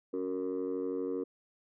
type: chord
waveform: sine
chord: F# major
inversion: second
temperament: just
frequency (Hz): 277.5 / 370 / 462.5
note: C#4 / F#4 / A#4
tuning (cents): +2 / 0 / -14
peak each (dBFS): -35 / -35 / -34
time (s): 0.13-1.24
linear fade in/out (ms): 10
effects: tanh soft clip ceiling -27 dBFS